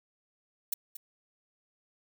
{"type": "noise with echo", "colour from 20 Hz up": "violet", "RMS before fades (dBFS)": -30, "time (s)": [0.72, 0.74], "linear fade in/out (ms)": 5, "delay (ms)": 230, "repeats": 1, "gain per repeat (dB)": -12, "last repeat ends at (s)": 0.97, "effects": []}